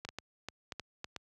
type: clicks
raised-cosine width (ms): 0.2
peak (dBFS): -22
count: 8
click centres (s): 0.05 / 0.089 / 0.186 / 0.486 / 0.722 / 0.797 / 1.044 / 1.163
effects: high-pass 60 Hz 12 dB/octave